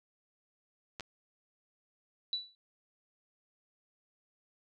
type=clicks; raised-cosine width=0.2 ms; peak=-24 / -25 dBFS; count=2; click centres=0.998 / 1.007 s
type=tone with exponential decay; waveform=sine; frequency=3951 Hz; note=B7; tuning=in tune; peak=-28 dBFS; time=2.33-2.55 s; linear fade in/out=1 ms; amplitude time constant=47 ms
effects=none